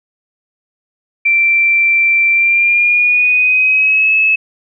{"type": "tone with pitch glide", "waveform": "sine", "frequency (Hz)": [2349, 2591], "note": ["D7", "E7"], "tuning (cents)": [0, -30], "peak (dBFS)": -8, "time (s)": [1.25, 4.36], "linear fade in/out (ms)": 10, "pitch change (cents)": 170, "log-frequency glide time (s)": [2.31, 4.13], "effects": []}